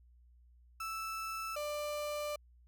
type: tone pair in turn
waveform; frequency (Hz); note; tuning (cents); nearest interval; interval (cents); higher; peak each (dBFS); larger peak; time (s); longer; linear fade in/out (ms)
35% pulse; 1318.5 / 592.8; E6 / D5; 0 / +16; octave + major second; 1384; first; -36 / -34; second; 0.8-1.56 / 1.56-2.36; second; 5
effects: added 60 Hz sine -59 dBFS peak until 2.67 s + MP3 96 kbps